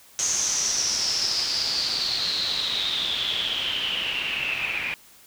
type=noise with low-pass filter sweep; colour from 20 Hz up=white; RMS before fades=-26 dBFS; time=0.19-4.94 s; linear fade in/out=0 ms; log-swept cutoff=6500 to 2400 Hz; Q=9.9; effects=white hiss -52 dBFS RMS until 5.26 s